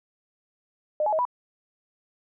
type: tone with pitch steps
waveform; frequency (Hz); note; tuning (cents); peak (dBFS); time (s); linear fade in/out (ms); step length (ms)
sine; 608 / 847 / 632 / 985; D#5 / G#5 / D#5 / B5; -40 / +34 / +27 / -5; -21; 1-1.252; 2; 63
effects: none